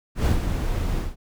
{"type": "noise with ADSR envelope", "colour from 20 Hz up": "brown", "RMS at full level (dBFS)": -17, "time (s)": [0.15, 1.16], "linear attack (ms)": 110, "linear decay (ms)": 130, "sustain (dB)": -7, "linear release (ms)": 180, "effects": []}